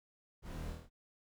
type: noise with echo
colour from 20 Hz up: brown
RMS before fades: -45 dBFS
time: 0.42-0.75 s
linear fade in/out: 50 ms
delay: 25 ms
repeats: 6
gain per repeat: -2 dB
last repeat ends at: 0.9 s
effects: none